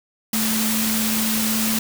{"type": "tone in noise", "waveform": "sine", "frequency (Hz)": 219.8, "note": "A3", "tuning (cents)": -2, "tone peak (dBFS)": -22, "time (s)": [0.33, 1.79], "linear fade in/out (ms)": 5, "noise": "white", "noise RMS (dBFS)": -23, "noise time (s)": [0.33, 1.79], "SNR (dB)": -2, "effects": []}